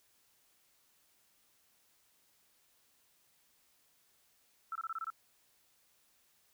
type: tone bursts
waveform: sine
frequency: 1326 Hz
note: E6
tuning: 10 cents sharp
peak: -36 dBFS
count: 7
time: 4.72-5.102 s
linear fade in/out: 2 ms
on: 34 ms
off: 24 ms
effects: white hiss -71 dBFS RMS until 6.53 s